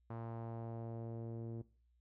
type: tone with low-pass filter sweep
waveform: sawtooth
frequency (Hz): 114.9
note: A#2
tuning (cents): -25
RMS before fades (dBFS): -45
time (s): 0.1-1.62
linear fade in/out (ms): 5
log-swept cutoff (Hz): 1100 to 380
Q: 1.5
effects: noise-tail reverb RT60 0.4 s tail -19 dB re dry + added 60 Hz sine -70 dBFS peak until 2 s